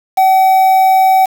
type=tone with quantisation; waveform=triangle; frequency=760 Hz; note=F#5; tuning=46 cents sharp; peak=-4 dBFS; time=0.17-1.26 s; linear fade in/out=10 ms; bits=4; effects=none